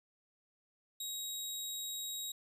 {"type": "tone", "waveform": "20% pulse", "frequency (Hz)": 3805, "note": "A#7", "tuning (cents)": 35, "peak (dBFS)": -33, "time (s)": [1, 2.32], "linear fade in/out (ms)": 5, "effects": []}